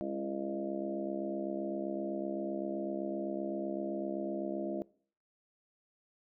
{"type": "harmonic tone with a mistuned harmonic", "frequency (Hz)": 67.8, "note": "C#2", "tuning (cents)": -38, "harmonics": [3, 4, 5, 6, 7, 8, 9, 10], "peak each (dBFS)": [-41, -43, -38, -50, -49, -51, -40, -47], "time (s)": [0.01, 4.82], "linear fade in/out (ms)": 0, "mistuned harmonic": 4, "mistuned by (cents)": 17, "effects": ["noise-tail reverb RT60 0.5 s tail -22 dB re dry"]}